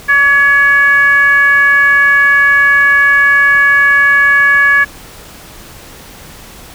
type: tone with frequency modulation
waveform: sine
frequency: 1693 Hz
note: G#6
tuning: 33 cents sharp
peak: -5 dBFS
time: 0.08-4.85 s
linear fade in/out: 20 ms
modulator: 557 Hz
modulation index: 0.59
effects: pink hiss -34 dBFS RMS until 6.74 s